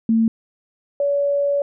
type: tone pair in turn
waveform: sine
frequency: 225.5 / 568.2 Hz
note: A3 / C#5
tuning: +43 / +43 cents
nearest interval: octave + major third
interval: 1600 cents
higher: second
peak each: -13 / -16 dBFS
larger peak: first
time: 0.09-0.28 / 1-1.62 s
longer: second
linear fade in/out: 2 ms
effects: none